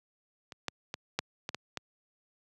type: clicks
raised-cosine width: 0.2 ms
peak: -26 / -14 / -18 / -11 / -17 / -19 / -17 dBFS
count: 7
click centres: 0.522 / 0.683 / 0.941 / 1.19 / 1.491 / 1.546 / 1.773 s
effects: high-pass 100 Hz 12 dB/octave